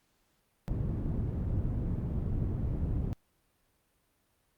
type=low-pass noise; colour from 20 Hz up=white; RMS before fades=-32 dBFS; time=0.68-3.13 s; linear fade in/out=0 ms; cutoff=130 Hz; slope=12 dB/octave; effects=pink hiss -73 dBFS RMS until 4.57 s + Opus 48 kbps